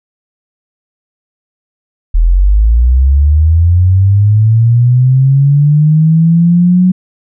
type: linear sweep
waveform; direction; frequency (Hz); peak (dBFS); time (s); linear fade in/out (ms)
sine; up; 38.89 to 185; -4; 2.14-6.92; 10
effects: none